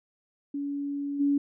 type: tone with level steps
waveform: sine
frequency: 283.7 Hz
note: C#4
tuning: 40 cents sharp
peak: -29 / -21 dBFS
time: 0.54-1.38 s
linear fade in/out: 5 ms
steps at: 1.19 s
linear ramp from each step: 20 ms
effects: none